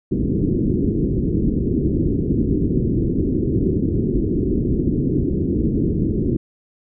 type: low-pass noise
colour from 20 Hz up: white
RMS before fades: -19 dBFS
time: 0.11-6.37 s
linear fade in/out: 10 ms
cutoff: 380 Hz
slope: 48 dB/octave
effects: none

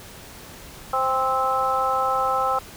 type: harmonic tone with a mistuned harmonic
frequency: 261.6 Hz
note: C4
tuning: in tune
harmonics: 2 / 3 / 4 / 5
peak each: -27 / -24 / -27 / -23 dBFS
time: 0.93-2.59 s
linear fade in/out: 5 ms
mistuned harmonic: 3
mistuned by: +16 cents
effects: pink hiss -42 dBFS RMS until 2.76 s

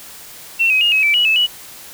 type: tone with pitch steps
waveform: sine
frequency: 2707 / 2532 / 2849 / 2559 / 2324 / 2923 / 2611 / 2937 Hz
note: E7 / D#7 / F7 / D#7 / D7 / F#7 / E7 / F#7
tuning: +45 / +30 / +34 / +48 / -19 / -22 / -17 / -13 cents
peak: -11 dBFS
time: 0.59-1.47 s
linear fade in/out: 20 ms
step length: 110 ms
effects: white hiss -37 dBFS RMS until 1.93 s

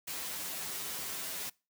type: noise with comb filter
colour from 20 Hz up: white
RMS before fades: -39 dBFS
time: 0.07-1.5 s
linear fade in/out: 10 ms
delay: 8.6 ms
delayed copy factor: -0.8
effects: noise-tail reverb RT60 0.3 s tail -24 dB re dry + high-pass 80 Hz 12 dB/octave

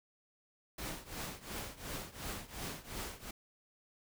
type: noise with tremolo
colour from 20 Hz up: pink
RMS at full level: -40 dBFS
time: 0.78-3.31 s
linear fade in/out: 5 ms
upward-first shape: triangle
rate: 2.8 Hz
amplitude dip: 90%
effects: none

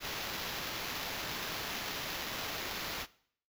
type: noise with sample-and-hold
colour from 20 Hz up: white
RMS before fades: -39 dBFS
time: 0-3.07 s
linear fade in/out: 50 ms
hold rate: 8820 Hz
effects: noise-tail reverb RT60 0.6 s tail -20 dB re dry

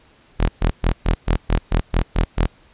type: tone bursts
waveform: sawtooth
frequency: 41.2 Hz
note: E1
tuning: in tune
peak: -10 dBFS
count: 10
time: 0.39-2.47 s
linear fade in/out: 20 ms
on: 100 ms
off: 120 ms
effects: pink hiss -53 dBFS RMS until 2.73 s + resampled to 8000 Hz

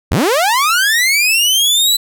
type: linear sweep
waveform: sawtooth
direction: up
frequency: 43.65 to 4013 Hz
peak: -7 dBFS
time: 0.11-1.97 s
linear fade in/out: 10 ms
effects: none

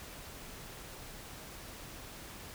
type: silence
effects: pink hiss -48 dBFS RMS until 2.54 s

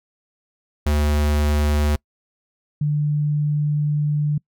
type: tone pair in turn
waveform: square / sine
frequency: 74.2 / 148.4 Hz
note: D2 / D3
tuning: +18 / +18 cents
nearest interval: octave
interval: 1200 cents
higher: second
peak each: -17 dBFS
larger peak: neither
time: 0.86-1.96 / 2.81-4.38 s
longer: second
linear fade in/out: 5 ms
effects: noise-tail reverb RT60 0.1 s tail -26 dB re dry

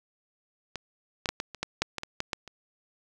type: clicks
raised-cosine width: 0.2 ms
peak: -17 / -11 / -10 / -13 / -23 / -12 / -7 / -15 / -18 / -12 / -12 / -26 dBFS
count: 12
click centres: 0.757 / 1.258 / 1.29 / 1.401 / 1.547 / 1.63 / 1.82 / 1.983 / 2.034 / 2.204 / 2.332 / 2.477 s
effects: 8-bit

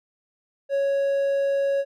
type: tone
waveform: triangle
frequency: 554.4 Hz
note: C#5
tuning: in tune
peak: -18 dBFS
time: 0.69-1.85 s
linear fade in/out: 50 ms
effects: none

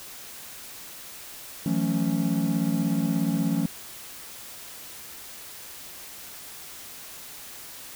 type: chord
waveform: triangle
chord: F# minor seventh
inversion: third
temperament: equal with one note detuned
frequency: 164.81 / 181.4 / 220 / 277.2 Hz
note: E3 / F#3 / A3 / C#4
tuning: 0 / -34 / 0 / 0 cents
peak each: -26 dBFS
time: 1.66-3.66 s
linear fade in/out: 2 ms
effects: white hiss -42 dBFS RMS until 7.95 s

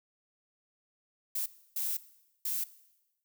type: noise bursts at uneven times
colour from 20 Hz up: violet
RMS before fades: -33 dBFS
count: 3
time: 1.35-1.46 / 1.76-1.97 / 2.45-2.64 s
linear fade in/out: 5 ms
effects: noise-tail reverb RT60 1.0 s tail -18 dB re dry

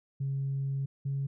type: tone pair in turn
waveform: sine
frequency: 136.9 / 137.93 Hz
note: C#3 / C#3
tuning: -21 / -8 cents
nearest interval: unison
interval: 13 cents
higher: second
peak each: -28 dBFS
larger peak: neither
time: 0.2-0.86 / 1.05-1.27 s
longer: first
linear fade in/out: 10 ms
effects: tanh soft clip ceiling -25 dBFS

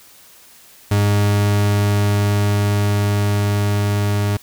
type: tone with level ramp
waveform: 40% pulse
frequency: 102.4 Hz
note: G#2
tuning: 24 cents flat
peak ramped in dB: -12 to -15 dBFS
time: 0.91-4.37 s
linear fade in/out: 5 ms
effects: white hiss -46 dBFS RMS until 4.42 s

